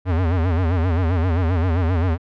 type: tone with vibrato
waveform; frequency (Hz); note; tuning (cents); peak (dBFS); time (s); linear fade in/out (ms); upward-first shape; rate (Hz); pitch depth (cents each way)
square; 86.6; F2; -14; -17; 0.05-2.18; 50; sine; 7.6; 140
effects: low-pass 2000 Hz 12 dB/octave